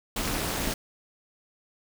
pink noise with amplitude modulation, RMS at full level -25 dBFS, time 0.16-0.74 s, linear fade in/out 5 ms, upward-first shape sine, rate 244 Hz, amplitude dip 100%, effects none

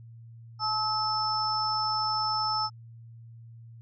sine tone cluster, 863 / 1292 / 5290 Hz, A5 / E6 / E8, -34 / -35 / +5 cents, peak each -30 dBFS, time 0.59-2.7 s, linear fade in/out 50 ms, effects added 115 Hz sine -45 dBFS peak until 3.81 s

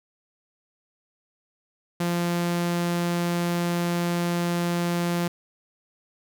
sawtooth tone, 173.1 Hz, F3, 15 cents flat, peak -19 dBFS, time 2-5.28 s, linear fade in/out 5 ms, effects none

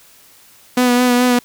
sawtooth tone with vibrato, 246.9 Hz, B3, in tune, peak -7 dBFS, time 0.77-1.39 s, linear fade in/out 5 ms, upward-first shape sine, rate 4.7 Hz, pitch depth 24 cents each way, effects white hiss -47 dBFS RMS until 1.44 s

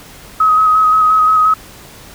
sine tone with vibrato, 1268 Hz, D#6, 32 cents sharp, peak -7 dBFS, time 0.4-1.54 s, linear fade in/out 5 ms, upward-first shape square, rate 5.7 Hz, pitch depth 16 cents each way, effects pink hiss -37 dBFS RMS until 2.14 s

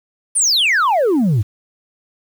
sine exponential sweep, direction down, 9880 to 94 Hz, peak -9 dBFS, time 0.35-1.43 s, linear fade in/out 20 ms, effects tanh soft clip ceiling -11 dBFS + 7-bit

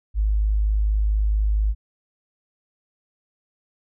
sine tone, 52.2 Hz, G#1, 10 cents sharp, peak -17 dBFS, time 0.14-1.75 s, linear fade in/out 50 ms, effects none

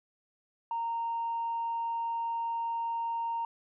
sine tone, 925 Hz, A#5, 14 cents flat, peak -29 dBFS, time 0.71-3.45 s, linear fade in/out 2 ms, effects tanh soft clip ceiling -26 dBFS

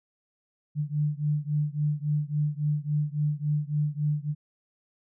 sine beating tone pair, 147.4 / 151 Hz, D3 / D3, +7 / +48 cents, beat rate 3.6 Hz, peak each -27 / -28 dBFS, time 0.75-4.35 s, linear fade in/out 50 ms, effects none

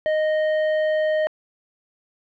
triangle tone with hard clipping, 620 Hz, D#5, 6 cents flat, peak -20 dBFS, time 0.06-1.27 s, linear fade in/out 0 ms, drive 13 dB, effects low-pass 3000 Hz 12 dB/octave

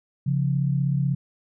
sine tone pair together, 137.36 / 173.5 Hz, C#3 / F3, -15 / -11 cents, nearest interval major third, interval 404 cents, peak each -21 / -26 dBFS, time 0.26-1.15 s, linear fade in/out 10 ms, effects none

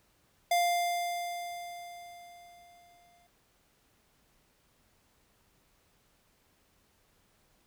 square tone with exponential decay, 698.5 Hz, F5, in tune, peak -24 dBFS, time 0.51-3.27 s, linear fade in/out 5 ms, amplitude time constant 600 ms, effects pink hiss -69 dBFS RMS until 7.66 s

